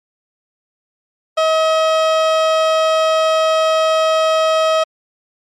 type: tone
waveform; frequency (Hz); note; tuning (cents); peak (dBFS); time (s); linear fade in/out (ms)
30% pulse; 637; D#5; +41; -9; 1.37-4.84; 10
effects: low-pass 5000 Hz 12 dB/octave + MP3 64 kbps